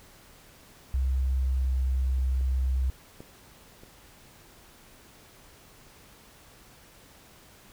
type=tone with pitch glide; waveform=sine; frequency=65.41 to 64.92 Hz; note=C2 to C2; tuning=0 to -13 cents; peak=-23 dBFS; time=0.94-2.9 s; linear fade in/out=0 ms; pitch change=-13 cents; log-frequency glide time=1.37-1.7 s
type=clicks; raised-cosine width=2 ms; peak=-39 / -37 / -29 / -35 dBFS; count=4; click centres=2.184 / 2.411 / 3.205 / 3.835 s
effects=pink hiss -54 dBFS RMS until 7.72 s